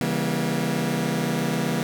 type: chord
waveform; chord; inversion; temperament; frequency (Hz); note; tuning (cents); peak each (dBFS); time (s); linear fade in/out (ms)
sawtooth; C# diminished seventh; none; just; 138.59 / 166.31 / 199.57 / 239.5; C#3 / E3 / G3 / Bb3; 0 / +16 / +31 / +47; -26 / -23 / -25 / -23; 0.01-1.83; 0
effects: none